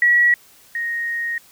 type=tone pair in turn; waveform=sine; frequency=1926 / 1867.9 Hz; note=B6 / A#6; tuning=-44 / +3 cents; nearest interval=minor second; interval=53 cents; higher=first; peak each=-11 / -21 dBFS; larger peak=first; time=0.02-0.34 / 0.75-1.38 s; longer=second; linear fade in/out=2 ms; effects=white hiss -50 dBFS RMS until 1.51 s